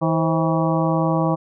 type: harmonic tone with a mistuned harmonic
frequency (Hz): 161.6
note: E3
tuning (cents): -34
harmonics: 1 / 2 / 3 / 4 / 5 / 6 / 7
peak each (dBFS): -20 / -23 / -25 / -26 / -27 / -28 / -28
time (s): 0.01-1.36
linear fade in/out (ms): 20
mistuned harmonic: 3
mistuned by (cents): +130
effects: none